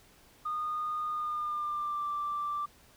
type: tone with pitch glide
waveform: sine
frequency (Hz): 1227 to 1174.3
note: D#6 to D6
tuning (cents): -25 to -1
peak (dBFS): -30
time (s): 0.45-2.66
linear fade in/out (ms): 10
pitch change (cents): -76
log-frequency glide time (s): 1.09-2.07
effects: tanh soft clip ceiling -26 dBFS + pink hiss -60 dBFS RMS until 2.96 s